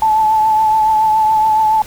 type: tone with vibrato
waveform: sine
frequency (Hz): 870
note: A5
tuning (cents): -20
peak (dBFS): -9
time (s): 0.02-1.82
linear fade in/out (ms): 2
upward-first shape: triangle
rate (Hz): 7.1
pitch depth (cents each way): 32
effects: pink hiss -35 dBFS RMS until 1.86 s